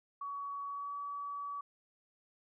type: tone with pitch glide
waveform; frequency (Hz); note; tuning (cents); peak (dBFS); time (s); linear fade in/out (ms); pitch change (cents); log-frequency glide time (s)
sine; 1128 to 1141.8; C#6 to D6; +30 to -49; -38; 0.21-1.61; 5; +21; 0.67-0.95
effects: none